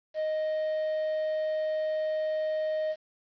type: tone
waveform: triangle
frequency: 622.3 Hz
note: D#5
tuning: in tune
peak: -25 dBFS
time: 0.14-2.96 s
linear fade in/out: 50 ms
effects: resampled to 11025 Hz + 9-bit